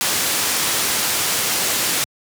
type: low-pass noise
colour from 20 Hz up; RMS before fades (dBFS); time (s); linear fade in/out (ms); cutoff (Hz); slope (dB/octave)
white; -20; 0.01-2.04; 0; 11000; 12
effects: high-pass 100 Hz 12 dB/octave